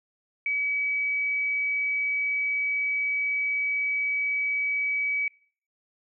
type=tone; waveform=sine; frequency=2279 Hz; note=C#7; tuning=47 cents sharp; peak=-24 dBFS; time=0.46-5.28 s; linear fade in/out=2 ms; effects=noise-tail reverb RT60 0.5 s tail -23 dB re dry